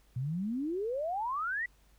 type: exponential sweep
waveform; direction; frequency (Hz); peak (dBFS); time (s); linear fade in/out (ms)
sine; up; 119.2 to 1999; -31; 0.16-1.66; 5
effects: added 50 Hz sine -62 dBFS peak until 1.98 s + pink hiss -68 dBFS RMS until 1.98 s